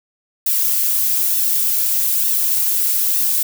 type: noise with flanger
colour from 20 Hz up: violet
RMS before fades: -17 dBFS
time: 0.46-3.43 s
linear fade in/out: 5 ms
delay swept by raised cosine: 1.1 to 4.1 ms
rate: 1.1 Hz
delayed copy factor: +0.55
effects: none